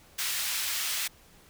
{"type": "high-pass noise", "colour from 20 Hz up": "pink", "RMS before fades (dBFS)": -31, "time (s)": [0.18, 1.08], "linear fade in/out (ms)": 10, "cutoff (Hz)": 2200, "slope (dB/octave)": 12, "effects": ["pink hiss -57 dBFS RMS until 1.49 s"]}